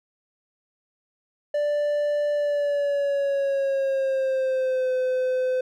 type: tone with pitch glide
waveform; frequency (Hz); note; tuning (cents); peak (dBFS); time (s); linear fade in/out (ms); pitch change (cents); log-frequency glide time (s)
triangle; 587.3 to 511.3; D5 to C5; 0 to -40; -19; 1.54-5.61; 5; -240; 2.33-4.92
effects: none